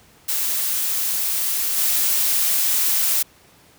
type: noise with level steps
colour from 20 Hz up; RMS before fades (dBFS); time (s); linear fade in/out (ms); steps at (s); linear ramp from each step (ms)
blue; -22 / -19; 0.28-3.23; 10; 1.77; 10
effects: pink hiss -52 dBFS RMS until 3.78 s + high-pass 60 Hz 12 dB/octave